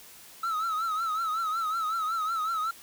triangle tone with vibrato, 1303 Hz, E6, 20 cents flat, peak -25 dBFS, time 0.43-2.71 s, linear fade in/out 5 ms, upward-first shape triangle, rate 5.4 Hz, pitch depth 100 cents each way, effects white hiss -50 dBFS RMS until 2.82 s

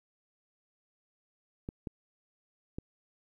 clicks, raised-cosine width 3 ms, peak -24 dBFS, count 3, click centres 1.689 / 1.872 / 2.785 s, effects 11-bit

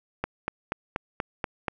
click train, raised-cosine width 0.5 ms, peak -12 dBFS, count 7, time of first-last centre 0.24-1.682 s, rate 4.16 Hz, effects none

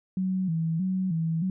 sine tone with vibrato, 174.61 Hz, F3, in tune, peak -24 dBFS, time 0.17-1.5 s, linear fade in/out 2 ms, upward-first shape square, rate 1.6 Hz, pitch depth 120 cents each way, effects none

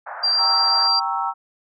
pink band-pass noise, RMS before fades -33 dBFS, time 0.06-0.88 s, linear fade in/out 10 ms, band 650 to 1700 Hz, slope 48 dB/octave
sine tone, 4727 Hz, D8, 10 cents sharp, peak -16 dBFS, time 0.23-1 s, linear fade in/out 10 ms
sine chord, G diminished seventh, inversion none, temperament equal with one note detuned, 784 / 932.3 / 1101.7 / 1318.5 Hz, G5 / Bb5 / Db6 / Fb6, 0 / 0 / -11 / 0 cents, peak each -26 / -25 / -30 / -25 dBFS, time 0.37-1.34 s, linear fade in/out 50 ms
effects none

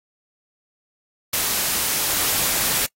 white noise, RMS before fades -21 dBFS, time 1.33-2.86 s, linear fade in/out 5 ms, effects noise-tail reverb RT60 0.1 s tail -26 dB re dry + AAC 48 kbps

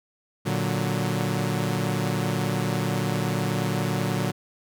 sawtooth chord, Bb augmented, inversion none, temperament equal, 116.54 / 146.83 / 185 Hz, Bb2 / D3 / F#3, 0 / 0 / 0 cents, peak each -24 dBFS, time 0.45-4.32 s, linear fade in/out 20 ms, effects none

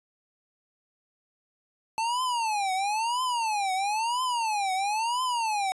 square tone with vibrato, 876 Hz, A5, 8 cents flat, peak -26 dBFS, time 1.98-5.72 s, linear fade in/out 0 ms, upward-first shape triangle, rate 1 Hz, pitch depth 290 cents each way, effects resampled to 24000 Hz

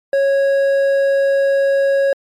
triangle tone with hard clipping, 551 Hz, C#5, 11 cents flat, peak -13 dBFS, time 0.13-2.13 s, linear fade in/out 2 ms, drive 9 dB, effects MP3 96 kbps

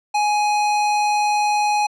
sine tone with hard clipping, 835 Hz, G#5, 9 cents sharp, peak -18 dBFS, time 0.14-1.87 s, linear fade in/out 10 ms, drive 18 dB, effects low-pass 9000 Hz 12 dB/octave

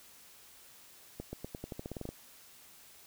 accelerating click train, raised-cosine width 2 ms, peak -26 dBFS, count 13, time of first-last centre 1.2-2.09 s, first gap 130 ms, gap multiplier 0.89, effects white hiss -57 dBFS RMS until 3.06 s

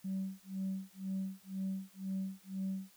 sine tone with tremolo, 191.4 Hz, G3, 41 cents flat, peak -32 dBFS, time 0.04-2.92 s, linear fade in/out 10 ms, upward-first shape sine, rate 2 Hz, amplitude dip 100%, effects tanh soft clip ceiling -31 dBFS + white hiss -64 dBFS RMS until 2.96 s

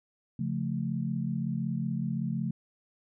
sine chord, Db augmented, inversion none, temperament equal, 138.59 / 174.61 / 220 Hz, Db3 / F3 / A3, 0 / 0 / 0 cents, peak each -33 dBFS, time 0.39-2.51 s, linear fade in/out 5 ms, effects none

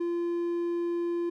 triangle tone, 344.1 Hz, F4, 26 cents flat, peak -25 dBFS, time 0-1.3 s, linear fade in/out 10 ms, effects none

